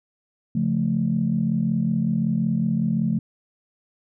sine chord, Db augmented, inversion none, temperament equal, 138.59 / 174.61 / 220 Hz, Db3 / F3 / A3, 0 / 0 / 0 cents, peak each -26 / -23 / -22 dBFS, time 0.55-3.19 s, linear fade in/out 5 ms, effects tanh soft clip ceiling -10 dBFS

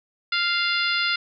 harmonic tone, 697 Hz, F5, 4 cents flat, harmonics 2 / 3 / 4 / 5 / 6 / 7, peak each -25 / -27 / -28 / -29 / -30 / -30 dBFS, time 0.32-1.16 s, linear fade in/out 5 ms, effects none

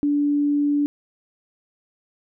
sine tone, 290 Hz, D4, 22 cents flat, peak -17 dBFS, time 0.03-0.86 s, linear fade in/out 0 ms, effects none

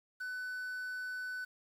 triangle tone with quantisation, 1500 Hz, F#6, 23 cents sharp, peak -36 dBFS, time 0.2-1.45 s, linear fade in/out 10 ms, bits 10, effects none

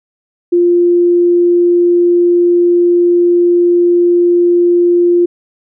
sine tone, 349.2 Hz, F4, in tune, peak -6 dBFS, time 0.52-5.26 s, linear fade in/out 10 ms, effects none

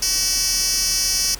10% pulse tone with high-pass filter, 378.6 Hz, F#4, 40 cents sharp, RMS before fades -20 dBFS, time 0.02-1.35 s, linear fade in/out 5 ms, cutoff 5200 Hz, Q 2.5, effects added 41 Hz sine -35 dBFS peak until 1.39 s + pink hiss -39 dBFS RMS until 1.39 s

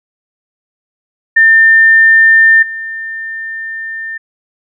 sine tone with level steps, 1800 Hz, A6, 39 cents sharp, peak -3 / -19 dBFS, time 1.36-4.18 s, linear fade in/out 10 ms, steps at 2.62 s, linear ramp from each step 10 ms, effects none

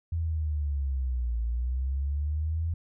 sine linear two-way sweep, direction down then up, 84 to 56.6 to 84 Hz, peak -26 dBFS, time 0.12-2.74 s, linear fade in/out 5 ms, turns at 1.41 s, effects none

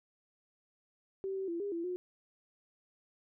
sine tone with pitch steps, 386.3 / 384.1 / 338.9 / 404.2 / 337 / 361.1 Hz, G4 / G4 / E4 / G#4 / E4 / F#4, -25 / -35 / +48 / -47 / +38 / -42 cents, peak -34 dBFS, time 1.24-1.96 s, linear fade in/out 0 ms, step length 120 ms, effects none

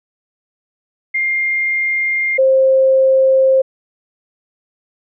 sine tone pair in turn, 2113 / 529.3 Hz, C7 / C5, +16 / +20 cents, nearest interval 2 octaves, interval 2396 cents, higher first, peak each -14 / -8 dBFS, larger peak second, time 1.14-2.38 / 2.38-3.62 s, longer neither, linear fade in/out 10 ms, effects none

